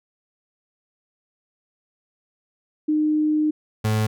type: tone pair in turn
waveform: sine / 35% pulse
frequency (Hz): 305.4 / 108.38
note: D#4 / A2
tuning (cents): -32 / -26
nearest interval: octave + tritone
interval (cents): 1794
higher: first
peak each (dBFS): -17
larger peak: neither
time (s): 2.88-3.51 / 3.84-4.07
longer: first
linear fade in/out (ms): 10
effects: none